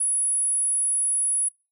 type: tone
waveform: sine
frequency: 10230 Hz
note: D#9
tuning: 47 cents sharp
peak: -20 dBFS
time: 0-1.49 s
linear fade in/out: 10 ms
effects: noise-tail reverb RT60 0.3 s tail -24 dB re dry